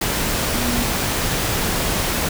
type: tone in noise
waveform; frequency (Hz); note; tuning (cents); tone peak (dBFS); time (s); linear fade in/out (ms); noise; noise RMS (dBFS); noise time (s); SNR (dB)
sine; 240.6; B3; -45; -23; 0.55-0.84; 5; pink; -21; 0.01-2.29; -5
effects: none